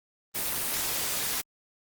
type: noise with amplitude modulation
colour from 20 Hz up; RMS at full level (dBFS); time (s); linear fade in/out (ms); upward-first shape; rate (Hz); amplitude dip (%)
white; -27; 0.34-1.42; 20; sine; 287; 60
effects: Opus 24 kbps